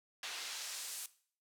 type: noise with band-pass filter sweep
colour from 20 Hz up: pink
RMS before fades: -44 dBFS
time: 0.23-1.06 s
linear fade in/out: 2 ms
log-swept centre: 3100 to 10000 Hz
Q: 0.86
effects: noise-tail reverb RT60 0.5 s tail -17 dB re dry + high-pass 400 Hz 12 dB/octave